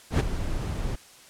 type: noise with ADSR envelope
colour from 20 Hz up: brown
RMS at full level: -17 dBFS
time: 0.1-0.96 s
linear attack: 98 ms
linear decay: 18 ms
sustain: -12 dB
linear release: 12 ms
effects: white hiss -51 dBFS RMS until 1.29 s + low-pass 10000 Hz 12 dB/octave